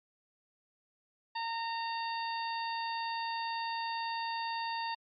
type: harmonic tone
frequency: 918 Hz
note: A#5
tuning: 27 cents flat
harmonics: 1 / 2 / 3 / 4 / 5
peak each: -35 / -43 / -45 / -47 / -44 dBFS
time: 1.35-4.95 s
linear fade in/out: 10 ms
effects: Opus 48 kbps